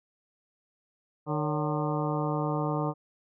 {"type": "harmonic tone with a mistuned harmonic", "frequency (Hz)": 151.5, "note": "D#3", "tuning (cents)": -46, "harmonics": [1, 2, 3, 4, 5, 6, 7, 8], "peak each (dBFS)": [-30, -33, -35, -36, -37, -38, -38, -39], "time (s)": [1.26, 2.94], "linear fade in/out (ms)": 50, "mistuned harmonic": 4, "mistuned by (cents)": -110, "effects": []}